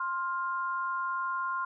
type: tone pair together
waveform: sine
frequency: 1053.8 / 1403 Hz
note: C6 / F6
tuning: +12 / +8 cents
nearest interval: perfect fourth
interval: 496 cents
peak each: -31 / -34 dBFS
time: 0-1.65 s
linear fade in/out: 5 ms
effects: none